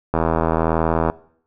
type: click train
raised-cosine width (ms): 1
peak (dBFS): -4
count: 79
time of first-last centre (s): 0.14-1.099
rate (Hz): 81.3
effects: noise-tail reverb RT60 0.6 s tail -20 dB re dry